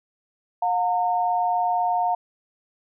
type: tone pair together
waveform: sine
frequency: 715.7 / 914 Hz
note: F5 / A#5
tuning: +42 / -34 cents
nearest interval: major third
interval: 424 cents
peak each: -21 / -24 dBFS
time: 0.62-2.15 s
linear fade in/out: 5 ms
effects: none